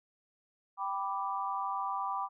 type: chord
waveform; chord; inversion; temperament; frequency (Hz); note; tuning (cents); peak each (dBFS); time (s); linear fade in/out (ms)
sine; G major; none; equal; 784 / 987.8 / 1174.7; G5 / B5 / D6; 0 / 0 / 0; -37 / -36 / -36; 0.77-2.29; 50
effects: none